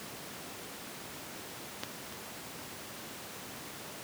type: clicks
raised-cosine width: 0.2 ms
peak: -16 / -26 dBFS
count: 2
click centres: 1.835 / 2.125 s
effects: pink hiss -44 dBFS RMS until 4.03 s + high-pass 150 Hz 12 dB/octave